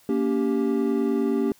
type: chord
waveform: triangle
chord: G diminished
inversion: first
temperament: equal with one note detuned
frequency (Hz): 233.1 / 282.7 / 392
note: Bb3 / Db4 / G4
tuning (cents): 0 / +34 / 0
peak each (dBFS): -23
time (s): 0.09-1.52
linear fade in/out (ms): 2
effects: white hiss -57 dBFS RMS until 1.59 s